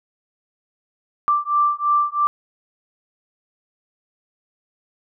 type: beating tone pair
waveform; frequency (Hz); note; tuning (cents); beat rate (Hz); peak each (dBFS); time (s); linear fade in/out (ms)
sine; 1174.7 / 1177.7; D6 / D6; 0 / +4; 3; -19; 1.28-2.27; 0
effects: none